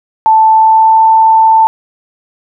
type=tone with pitch glide; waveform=sine; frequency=880 to 888.2 Hz; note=A5 to A5; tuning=0 to +16 cents; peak=-3 dBFS; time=0.26-1.67 s; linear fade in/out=0 ms; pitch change=+16 cents; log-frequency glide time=0.51-1.03 s; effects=none